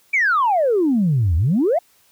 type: exponential two-way sweep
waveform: sine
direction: down then up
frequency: 2381 to 76.1 to 747 Hz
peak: -13 dBFS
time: 0.13-1.79 s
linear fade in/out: 10 ms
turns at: 1.36 s
effects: tanh soft clip ceiling -10 dBFS + white hiss -57 dBFS RMS until 2.11 s